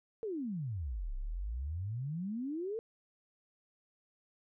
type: exponential two-way sweep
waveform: sine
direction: down then up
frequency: 466.2 to 30.87 to 466.2 Hz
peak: -35 dBFS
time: 0.23-2.79 s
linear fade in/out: 0 ms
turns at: 1.15 s
effects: none